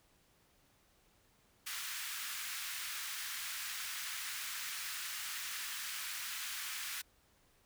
pink high-pass noise, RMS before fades -42 dBFS, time 1.66-7.02 s, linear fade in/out 10 ms, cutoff 1400 Hz, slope 24 dB/octave, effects pink hiss -70 dBFS RMS until 7.65 s

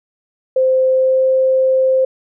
sine tone with pitch glide, 520 to 523.3 Hz, C5 to C5, -11 to 0 cents, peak -10 dBFS, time 0.56-2.05 s, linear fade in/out 5 ms, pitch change +11 cents, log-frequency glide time 0.88-1.25 s, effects none

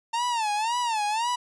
45% pulse tone with vibrato, 901 Hz, A5, 41 cents sharp, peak -24 dBFS, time 0.13-1.36 s, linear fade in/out 10 ms, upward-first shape sine, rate 1.9 Hz, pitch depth 150 cents each way, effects resampled to 22050 Hz

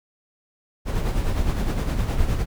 brown noise with tremolo, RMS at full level -20 dBFS, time 0.85-2.46 s, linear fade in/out 50 ms, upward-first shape sine, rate 9.7 Hz, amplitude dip 50%, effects none

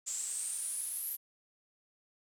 pink noise with band-pass filter sweep, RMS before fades -38 dBFS, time 0.06-1.17 s, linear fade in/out 20 ms, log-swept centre 7300 to 12000 Hz, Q 9.7, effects none

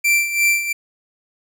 45% pulse tone with tremolo, 2349 Hz, D7, in tune, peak -12 dBFS, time 0.04-0.73 s, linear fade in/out 10 ms, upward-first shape sine, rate 2.9 Hz, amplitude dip 70%, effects none

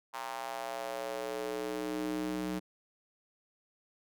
square tone with high-pass filter sweep, 61.74 Hz, B1, in tune, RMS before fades -37 dBFS, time 0.13-2.6 s, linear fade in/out 20 ms, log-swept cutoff 930 to 230 Hz, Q 3.1, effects none

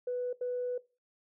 sine tone bursts at uneven times, 494.5 Hz, B4, 2 cents sharp, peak -30 dBFS, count 2, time 0.07-0.33 / 0.41-0.78 s, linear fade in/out 5 ms, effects noise-tail reverb RT60 0.3 s tail -20 dB re dry + tanh soft clip ceiling -26 dBFS

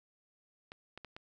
clicks, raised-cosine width 0.3 ms, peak -30 dBFS, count 4, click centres 0.719 / 0.976 / 1.047 / 1.165 s, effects none

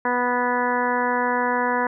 harmonic tone, 246.1 Hz, B3, 6 cents flat, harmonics 1 / 2 / 3 / 4 / 5 / 6 / 7 / 8, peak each -28 / -26 / -29 / -23 / -34 / -30 / -28 / -34 dBFS, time 0.05-1.87 s, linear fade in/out 2 ms, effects none

